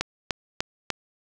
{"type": "click train", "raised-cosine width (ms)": 0.2, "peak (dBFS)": -7, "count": 4, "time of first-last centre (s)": [0.01, 0.903], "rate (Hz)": 3.36, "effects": []}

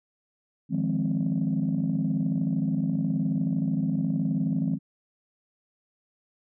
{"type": "chord", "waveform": "sine", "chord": "F minor seventh", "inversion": "third", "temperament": "equal", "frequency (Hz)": [155.56, 174.61, 207.7, 261.6], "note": ["Eb3", "F3", "Ab3", "C4"], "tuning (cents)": [0, 0, 0, 0], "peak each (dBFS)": -28, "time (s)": [0.69, 4.79], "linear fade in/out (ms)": 50, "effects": ["tanh soft clip ceiling -17 dBFS"]}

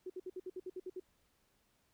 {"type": "tone bursts", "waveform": "sine", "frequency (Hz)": 368.5, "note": "F#4", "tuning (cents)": -7, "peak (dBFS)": -40, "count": 10, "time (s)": [0.06, 0.999], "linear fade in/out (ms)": 5, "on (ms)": 39, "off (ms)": 61, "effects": ["pink hiss -75 dBFS RMS until 1.93 s"]}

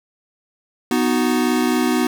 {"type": "chord", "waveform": "square", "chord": "B major", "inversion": "none", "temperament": "equal", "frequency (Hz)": [246.9, 311.1, 370], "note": ["B3", "D#4", "F#4"], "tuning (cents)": [0, 0, 0], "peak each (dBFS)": [-19, -22, -23], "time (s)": [0.91, 2.07], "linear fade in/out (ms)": 2, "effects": []}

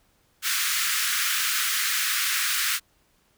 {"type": "high-pass noise", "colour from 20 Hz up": "pink", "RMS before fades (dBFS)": -25, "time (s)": [0.42, 2.8], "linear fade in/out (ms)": 50, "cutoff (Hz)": 1300, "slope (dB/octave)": 48, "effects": ["pink hiss -65 dBFS RMS until 3.37 s"]}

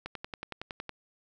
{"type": "click train", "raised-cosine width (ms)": 0.3, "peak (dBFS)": -21, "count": 10, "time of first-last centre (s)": [0.06, 0.893], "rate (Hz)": 10.8, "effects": []}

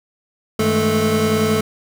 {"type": "tone cluster", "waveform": "square", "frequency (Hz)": [98.7, 159, 209.7, 220.4, 435.9], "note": ["G2", "D#3", "G#3", "A3", "A4"], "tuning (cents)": [12, 38, 17, 3, -16], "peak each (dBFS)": [-26, -26, -24, -21, -19], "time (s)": [0.59, 1.61], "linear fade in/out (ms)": 5, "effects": []}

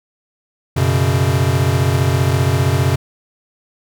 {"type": "chord", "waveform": "square", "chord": "F# suspended fourth", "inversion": "none", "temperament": "equal", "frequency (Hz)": [92.5, 123.47, 138.59], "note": ["F#2", "B2", "C#3"], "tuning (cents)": [0, 0, 0], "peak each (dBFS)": -18, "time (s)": [0.76, 2.96], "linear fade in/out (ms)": 10, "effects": []}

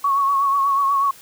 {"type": "tone with vibrato", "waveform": "sine", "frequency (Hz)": 1109, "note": "C#6", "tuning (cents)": 0, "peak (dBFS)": -15, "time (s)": [0.04, 1.11], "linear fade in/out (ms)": 5, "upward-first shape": "triangle", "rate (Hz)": 8.2, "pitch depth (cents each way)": 48, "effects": ["white hiss -45 dBFS RMS until 1.21 s"]}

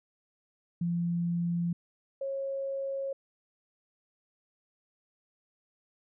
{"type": "tone pair in turn", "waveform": "sine", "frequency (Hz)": [171.8, 545.4], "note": ["F3", "C#5"], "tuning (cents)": [-28, -28], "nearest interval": "octave + minor sixth", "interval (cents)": 2000, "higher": "second", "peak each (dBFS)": [-27, -31], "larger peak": "first", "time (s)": [[0.81, 1.73], [2.21, 3.13]], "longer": "neither", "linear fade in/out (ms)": 5, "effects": []}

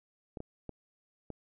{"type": "clicks", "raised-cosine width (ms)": 2, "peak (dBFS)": -27, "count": 4, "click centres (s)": [0.372, 0.404, 0.693, 1.303], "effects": []}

